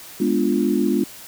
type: chord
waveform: sine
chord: G# diminished seventh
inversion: none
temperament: equal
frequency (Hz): 207.7 / 246.9 / 293.7 / 349.2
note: G#3 / B3 / D4 / F4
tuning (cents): 0 / 0 / 0 / 0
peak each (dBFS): -22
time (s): 0.2-1.04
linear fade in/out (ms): 5
effects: white hiss -40 dBFS RMS until 1.27 s